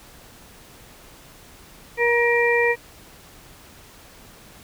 harmonic tone, 473.7 Hz, A#4, 28 cents sharp, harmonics 1 / 2 / 4 / 5, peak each -19 / -26 / -21 / -24 dBFS, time 1.97-2.76 s, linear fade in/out 50 ms, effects pink hiss -47 dBFS RMS until 4.63 s

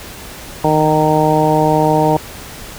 harmonic tone with a mistuned harmonic, 154.2 Hz, D#3, 15 cents flat, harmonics 1 / 2 / 3 / 4 / 5 / 6, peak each -17 / -17 / -17 / -17 / -17 / -17 dBFS, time 0.64-2.17 s, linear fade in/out 2 ms, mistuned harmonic 1, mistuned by +20 cents, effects pink hiss -32 dBFS RMS until 2.78 s

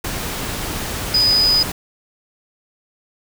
sine tone in noise, 4978 Hz, D#8, in tune, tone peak -12 dBFS, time 1.14-1.63 s, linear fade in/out 5 ms, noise pink, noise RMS -25 dBFS, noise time 0.04-1.72 s, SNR +10 dB, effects none

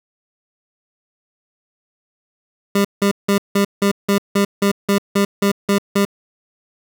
25% pulse tone bursts, 200.2 Hz, G3, 37 cents sharp, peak -9 dBFS, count 13, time 2.75-6.051 s, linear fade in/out 5 ms, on 97 ms, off 170 ms, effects none

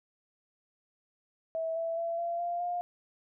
sine tone with pitch steps, 651 / 661.6 / 672.4 / 683.4 / 694.5 / 705.8 Hz, E5 / E5 / E5 / F5 / F5 / F5, -22 / +6 / +34 / -38 / -10 / +18 cents, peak -30 dBFS, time 1.55-2.81 s, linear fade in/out 0 ms, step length 210 ms, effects none

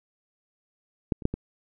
clicks, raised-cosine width 3 ms, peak -10 / -27 / -9 / -17 dBFS, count 4, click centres 1.122 / 1.222 / 1.254 / 1.34 s, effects none

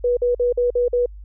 sine tone bursts, 487.4 Hz, B4, 23 cents flat, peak -15 dBFS, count 6, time 0.04-1.06 s, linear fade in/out 5 ms, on 130 ms, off 48 ms, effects added 50 Hz sine -35 dBFS peak until 1.24 s

